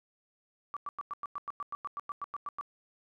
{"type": "tone bursts", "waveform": "sine", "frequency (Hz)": 1156, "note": "D6", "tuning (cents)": -28, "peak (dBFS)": -34, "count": 16, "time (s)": [0.74, 2.611], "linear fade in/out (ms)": 0, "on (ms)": 26, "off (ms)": 97, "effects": []}